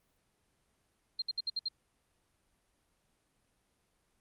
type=tone bursts; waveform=sine; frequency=4186 Hz; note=C8; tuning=in tune; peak=-31 dBFS; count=6; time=1.19-1.685 s; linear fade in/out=5 ms; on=30 ms; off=63 ms; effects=pink hiss -75 dBFS RMS until 4.2 s + Opus 32 kbps

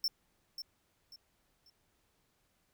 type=tone with echo; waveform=square; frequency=5380 Hz; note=E8; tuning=34 cents sharp; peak=-30 dBFS; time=0.04-0.08 s; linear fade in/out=2 ms; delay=540 ms; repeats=3; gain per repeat=-10 dB; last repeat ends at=1.7 s; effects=pink hiss -75 dBFS RMS until 2.73 s

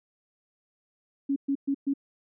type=tone bursts; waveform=sine; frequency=277.2 Hz; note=C#4; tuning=in tune; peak=-23 dBFS; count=4; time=1.29-1.938 s; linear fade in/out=10 ms; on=72 ms; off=120 ms; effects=none

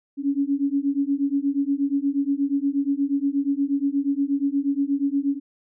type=beating tone pair; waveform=sine; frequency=275.8 / 284.2 Hz; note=C#4 / C#4; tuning=-9 / +43 cents; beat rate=8.4 Hz; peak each=-23 / -23 dBFS; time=0.17-5.4 s; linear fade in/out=50 ms; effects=none

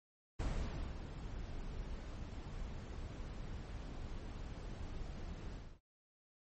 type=noise with ADSR envelope; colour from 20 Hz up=brown; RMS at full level=-36 dBFS; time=0.39-5.8 s; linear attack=11 ms; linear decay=540 ms; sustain=-9 dB; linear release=270 ms; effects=MP3 32 kbps

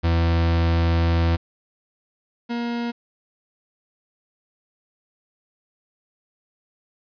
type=tone pair in turn; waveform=40% pulse; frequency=83.7 / 236.7 Hz; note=E2 / A#3; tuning=+27 / +27 cents; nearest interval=octave + tritone; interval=1800 cents; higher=second; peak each=-16 / -23 dBFS; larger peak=first; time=0.03-1.37 / 2.49-2.92 s; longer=first; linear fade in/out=20 ms; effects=resampled to 11025 Hz + 9-bit

